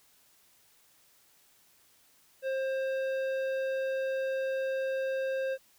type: tone with tanh clipping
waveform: triangle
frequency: 531 Hz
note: C5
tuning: 25 cents sharp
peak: -31 dBFS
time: 2.42-5.58 s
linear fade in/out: 50 ms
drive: 16 dB
effects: white hiss -64 dBFS RMS until 5.78 s